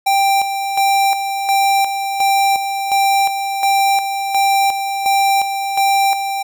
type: tone with tremolo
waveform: square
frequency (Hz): 787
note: G5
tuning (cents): +7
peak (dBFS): -12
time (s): 0.06-6.43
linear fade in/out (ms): 10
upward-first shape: square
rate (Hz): 1.4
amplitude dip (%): 55
effects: none